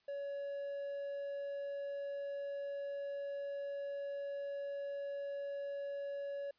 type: tone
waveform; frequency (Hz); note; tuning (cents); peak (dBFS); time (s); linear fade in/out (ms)
triangle; 563; C#5; +27; -37; 0.08-6.51; 5
effects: white hiss -75 dBFS RMS until 6.58 s + resampled to 11025 Hz